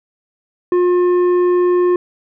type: tone with tanh clipping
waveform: triangle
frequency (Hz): 356.8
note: F4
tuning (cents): +37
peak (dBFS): -12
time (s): 0.72-1.96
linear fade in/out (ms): 2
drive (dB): 12
effects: none